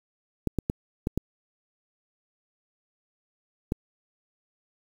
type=clicks; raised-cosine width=3 ms; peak=-12 dBFS; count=6; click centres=0.473 / 0.587 / 0.699 / 1.071 / 1.176 / 3.721 s; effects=7-bit